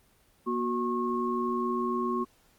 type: tone cluster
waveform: sine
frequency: 239.1 / 366.5 / 1087 Hz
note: A#3 / F#4 / C#6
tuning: +44 / -16 / -34 cents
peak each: -31 dBFS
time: 0.46-2.25 s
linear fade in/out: 20 ms
effects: pink hiss -64 dBFS RMS until 2.58 s + Opus 24 kbps